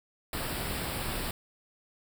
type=band-stop noise; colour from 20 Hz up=pink; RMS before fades=-34 dBFS; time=0.33-1.31 s; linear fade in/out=2 ms; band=5300 to 7600 Hz; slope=96 dB/octave; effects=none